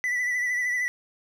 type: tone with vibrato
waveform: triangle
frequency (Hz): 1975.5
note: B6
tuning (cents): 0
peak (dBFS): -22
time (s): 0.04-0.88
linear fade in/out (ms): 0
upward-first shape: sine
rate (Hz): 13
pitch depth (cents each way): 35
effects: none